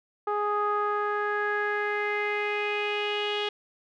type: tone with low-pass filter sweep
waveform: sawtooth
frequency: 415.3 Hz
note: G#4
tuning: in tune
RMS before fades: -28 dBFS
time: 0.27-3.49 s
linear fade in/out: 5 ms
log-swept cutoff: 1100 to 3200 Hz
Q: 5
effects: none